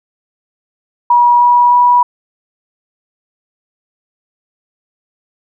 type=tone with pitch steps; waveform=sine; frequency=963 / 969.1 / 975.3 Hz; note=B5 / B5 / B5; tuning=-44 / -33 / -22 cents; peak=-5 dBFS; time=1.1-2.03 s; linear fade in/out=5 ms; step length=310 ms; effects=none